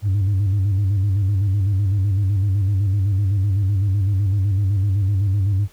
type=tone with vibrato; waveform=sine; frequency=98.6 Hz; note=G2; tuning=11 cents sharp; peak=-13 dBFS; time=0.02-5.68 s; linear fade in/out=50 ms; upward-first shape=square; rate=7.9 Hz; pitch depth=70 cents each way; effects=tanh soft clip ceiling -14 dBFS + pink hiss -52 dBFS RMS until 5.72 s